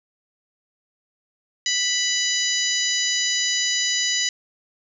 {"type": "harmonic tone with a mistuned harmonic", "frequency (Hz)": 987.8, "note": "B5", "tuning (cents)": 0, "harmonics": [2, 3, 4, 5, 6, 7], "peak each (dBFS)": [-27, -27, -27, -27, -27, -27], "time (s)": [1.66, 4.29], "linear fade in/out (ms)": 2, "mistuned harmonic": 6, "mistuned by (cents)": 27, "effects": []}